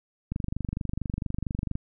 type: click train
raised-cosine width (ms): 5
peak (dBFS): -17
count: 36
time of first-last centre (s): 0.32-1.754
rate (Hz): 24.4
effects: none